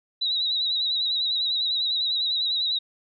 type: tone with vibrato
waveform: sine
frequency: 3882 Hz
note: B7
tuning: 31 cents flat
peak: -22 dBFS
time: 0.21-2.79 s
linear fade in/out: 10 ms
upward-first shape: sine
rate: 10 Hz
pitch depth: 61 cents each way
effects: none

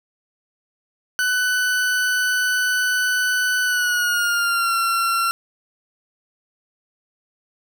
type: tone with pitch glide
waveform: 40% pulse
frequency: 1496 to 1363.9 Hz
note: F#6 to F6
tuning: +19 to -41 cents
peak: -17 dBFS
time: 1.19-5.31 s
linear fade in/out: 0 ms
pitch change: -160 cents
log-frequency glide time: 3.64-4.75 s
effects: none

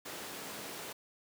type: high-pass noise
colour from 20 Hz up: pink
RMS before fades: -44 dBFS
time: 0.05-0.93 s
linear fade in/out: 10 ms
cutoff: 240 Hz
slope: 12 dB/octave
effects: none

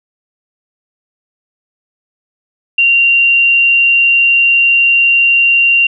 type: tone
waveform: sine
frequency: 2766 Hz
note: F7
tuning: 17 cents flat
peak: -6 dBFS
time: 2.78-5.87 s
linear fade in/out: 5 ms
effects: none

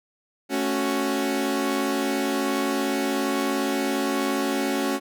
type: chord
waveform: sawtooth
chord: F# minor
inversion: first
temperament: equal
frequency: 220 / 277.2 / 370 Hz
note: A3 / C#4 / F#4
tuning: 0 / 0 / 0 cents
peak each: -26 / -21 / -24 dBFS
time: 0.49-5 s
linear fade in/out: 50 ms
effects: none

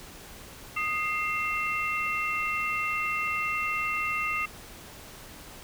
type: tone cluster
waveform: sine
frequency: 1240 / 2107 / 2705 Hz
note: D#6 / C7 / E7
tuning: -6 / +12 / +44 cents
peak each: -31 dBFS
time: 0.76-4.46 s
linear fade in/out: 10 ms
effects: pink hiss -46 dBFS RMS until 5.63 s

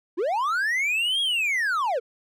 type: linear two-way sweep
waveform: triangle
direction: up then down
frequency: 303.8 to 3322 to 428.1 Hz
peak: -20 dBFS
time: 0.17-2 s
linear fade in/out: 20 ms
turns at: 1.21 s
effects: none

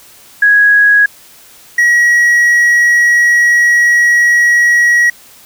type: tone pair in turn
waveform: sine / triangle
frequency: 1661.2 / 1911.4 Hz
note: G#6 / A#6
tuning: 0 / +43 cents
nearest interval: major second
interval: 243 cents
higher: second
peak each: -4 dBFS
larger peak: neither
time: 0.42-1.06 / 1.78-5.1 s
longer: second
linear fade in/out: 5 ms
effects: white hiss -40 dBFS RMS until 5.45 s

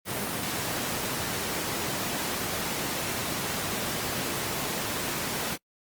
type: high-pass noise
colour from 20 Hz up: pink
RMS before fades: -31 dBFS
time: 0.05-5.58 s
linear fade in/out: 50 ms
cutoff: 130 Hz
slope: 12 dB/octave
effects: noise-tail reverb RT60 0.1 s tail -25 dB re dry + Opus 32 kbps

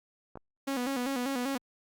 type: clicks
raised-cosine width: 1 ms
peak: -29 dBFS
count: 2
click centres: 0.356 / 0.373 s
type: tone with vibrato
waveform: sawtooth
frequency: 259.6 Hz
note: C4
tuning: 13 cents flat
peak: -26 dBFS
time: 0.67-1.58 s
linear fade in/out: 10 ms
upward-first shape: square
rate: 5.1 Hz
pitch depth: 94 cents each way
effects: Opus 48 kbps

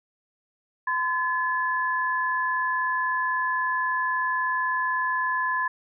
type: tone pair together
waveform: sine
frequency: 1020.3 / 1716 Hz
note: C6 / A6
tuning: -44 / -44 cents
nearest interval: major sixth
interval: 900 cents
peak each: -25 / -26 dBFS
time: 0.87-5.68 s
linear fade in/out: 5 ms
effects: none

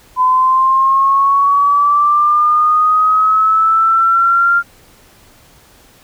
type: linear sweep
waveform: sine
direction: up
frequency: 1010 to 1396.9 Hz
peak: -8 dBFS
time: 0.16-4.63 s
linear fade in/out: 50 ms
effects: pink hiss -46 dBFS RMS until 6.03 s

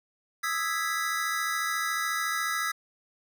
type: chord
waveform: square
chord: E major seventh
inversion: third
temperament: equal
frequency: 1244.5 / 1318.5 / 1661.2 / 1975.5 Hz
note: D#6 / E6 / G#6 / B6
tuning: 0 / 0 / 0 / 0 cents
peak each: -36 / -33 / -34 / -33 dBFS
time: 0.43-2.72 s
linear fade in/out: 10 ms
effects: none

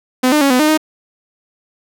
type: tone with pitch steps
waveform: sawtooth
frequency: 254.6 / 301.5 / 277.4 / 251.8 / 305.5 / 310.8 Hz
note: C4 / D4 / C#4 / B3 / D#4 / D#4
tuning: -47 / +46 / +1 / +34 / -32 / -2 cents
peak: -6 dBFS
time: 0.23-0.776 s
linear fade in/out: 10 ms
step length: 91 ms
effects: none

